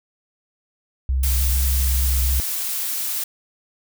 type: tone with pitch glide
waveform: sine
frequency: 65.41 to 64.7 Hz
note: C2 to C2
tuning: 0 to -19 cents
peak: -17 dBFS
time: 1.09-2.4 s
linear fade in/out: 0 ms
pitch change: -19 cents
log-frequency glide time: 1.28-2.21 s
type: noise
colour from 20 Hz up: blue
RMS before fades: -25 dBFS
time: 1.23-3.24 s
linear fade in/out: 5 ms
effects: none